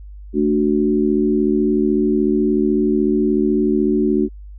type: chord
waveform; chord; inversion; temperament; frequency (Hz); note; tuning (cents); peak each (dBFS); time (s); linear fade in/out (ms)
sine; D major; second; equal; 220 / 293.7 / 370; A3 / D4 / F#4; 0 / 0 / 0; -18; 0.33-4.29; 50
effects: added 50 Hz sine -33 dBFS peak until 4.58 s